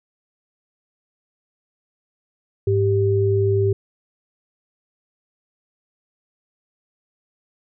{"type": "tone pair together", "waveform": "sine", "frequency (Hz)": [103.29, 392], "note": ["G#2", "G4"], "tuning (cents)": [-9, 0], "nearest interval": "octave + major seventh", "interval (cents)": 2309, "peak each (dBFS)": -18, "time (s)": [2.67, 3.73], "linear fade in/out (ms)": 5, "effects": []}